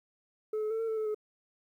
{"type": "tone with pitch steps", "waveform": "sine", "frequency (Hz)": [431.2, 428.7, 446, 453, 441.8, 434.3, 425.9], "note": ["A4", "A4", "A4", "A#4", "A4", "A4", "G#4"], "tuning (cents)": [-35, -45, 23, -50, 7, -23, 44], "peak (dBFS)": -27, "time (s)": [0.53, 1.146], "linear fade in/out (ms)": 5, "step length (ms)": 88, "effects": ["tanh soft clip ceiling -29 dBFS", "11-bit"]}